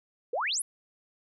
sine exponential sweep, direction up, 432.2 to 11650 Hz, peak -27 dBFS, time 0.33-0.62 s, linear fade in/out 5 ms, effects none

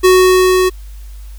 square tone with level ramp, 370 Hz, F#4, in tune, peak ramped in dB -5 to -10 dBFS, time 0.03-0.7 s, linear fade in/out 20 ms, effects added 50 Hz sine -28 dBFS peak until 1.38 s + white hiss -47 dBFS RMS until 1.38 s

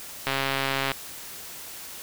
click train, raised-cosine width 0.3 ms, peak -9 dBFS, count 89, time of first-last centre 0.27-0.917 s, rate 136 Hz, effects white hiss -40 dBFS RMS until 2.02 s

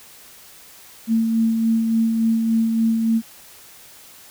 sine tone with tremolo, 225.7 Hz, A3, 44 cents sharp, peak -14 dBFS, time 1.07-3.22 s, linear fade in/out 50 ms, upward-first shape sine, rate 3.5 Hz, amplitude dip 35%, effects white hiss -45 dBFS RMS until 4.3 s

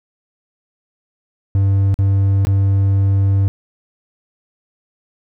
triangle tone with dropouts, 98 Hz, G2, in tune, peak -9 dBFS, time 1.55-3.48 s, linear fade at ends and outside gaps 0 ms, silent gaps 1.942-1.989 / 2.45-2.47 s, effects none

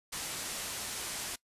white low-pass noise, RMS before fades -39 dBFS, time 0.12-1.36 s, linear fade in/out 10 ms, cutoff 11000 Hz, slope 24 dB/octave, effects noise-tail reverb RT60 0.1 s tail -21 dB re dry + resampled to 32000 Hz

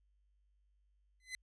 sawtooth tone with exponential growth, 2031 Hz, B6, 48 cents sharp, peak -34 dBFS, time 1.2-1.35 s, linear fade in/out 1 ms, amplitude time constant 31 ms, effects added 50 Hz sine -70 dBFS peak until 1.42 s + resampled to 22050 Hz

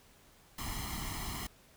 pink noise with comb filter, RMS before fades -39 dBFS, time 0.58-1.47 s, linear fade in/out 5 ms, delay 0.97 ms, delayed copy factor +0.85, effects pink hiss -62 dBFS RMS until 1.76 s

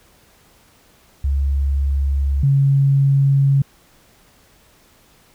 sine tone pair in turn, 69.3 / 138.12 Hz, C#2 / C#3, 0 / -6 cents, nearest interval octave, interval 1194 cents, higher second, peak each -15 / -11 dBFS, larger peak second, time 1.24-2.43 / 2.43-3.62 s, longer neither, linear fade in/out 5 ms, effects pink hiss -53 dBFS RMS until 5.34 s

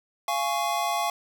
square chord, Db major, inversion first, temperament just, 693 / 831.5 / 1108.7 Hz, F5 / Ab5 / Db6, -14 / +2 / 0 cents, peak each -29 / -30 / -30 dBFS, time 0.28-1.1 s, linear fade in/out 2 ms, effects none

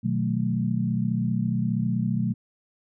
sine chord, B dominant seventh, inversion none, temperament equal, 123.47 / 155.56 / 185 / 220 Hz, B2 / D#3 / F#3 / A3, 0 / 0 / 0 / 0 cents, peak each -27 / -32 / -27 / -27 dBFS, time 0.03-2.34 s, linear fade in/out 20 ms, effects none

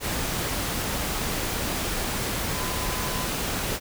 sine tone in noise, 1013 Hz, B5, 44 cents sharp, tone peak -36 dBFS, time 2.52-3.3 s, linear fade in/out 50 ms, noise pink, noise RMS -28 dBFS, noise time 0-3.8 s, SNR -11 dB, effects none

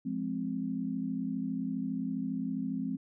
sine chord, F minor, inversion none, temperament just, 174.61 / 209.5 / 261.9 Hz, F3 / Ab3 / C4, 0 / +15 / +2 cents, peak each -38 / -36 / -34 dBFS, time 0.05-2.97 s, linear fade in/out 10 ms, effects none

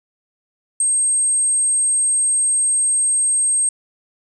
sine tone, 8420 Hz, C9, 10 cents sharp, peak -14 dBFS, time 0.8-3.69 s, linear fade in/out 2 ms, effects none

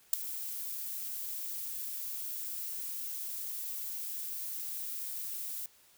violet noise with ADSR envelope, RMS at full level -21 dBFS, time 0.13-5.66 s, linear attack 5 ms, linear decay 6 ms, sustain -18 dB, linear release 3 ms, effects white hiss -63 dBFS RMS until 5.97 s

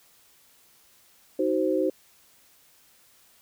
sine chord, C diminished, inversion first, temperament just, 314 / 376.7 / 523.3 Hz, Eb4 / Gb4 / C5, +16 / +31 / 0 cents, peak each -26 dBFS, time 1.39-1.9 s, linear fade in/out 5 ms, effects white hiss -59 dBFS RMS until 3.41 s

